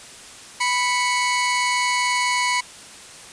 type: tone pair together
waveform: sawtooth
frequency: 987.8 / 2218 Hz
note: B5 / C#7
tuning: 0 / 0 cents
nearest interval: octave + major second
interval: 1400 cents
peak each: -17 / -19 dBFS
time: 0.6-2.61 s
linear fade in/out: 10 ms
effects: white hiss -41 dBFS RMS until 3.32 s + resampled to 22050 Hz